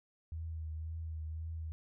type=tone with vibrato; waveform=sine; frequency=80 Hz; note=D#2; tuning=49 cents sharp; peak=-38 dBFS; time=0.32-1.72 s; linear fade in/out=0 ms; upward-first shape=triangle; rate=1.9 Hz; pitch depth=40 cents each way; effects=none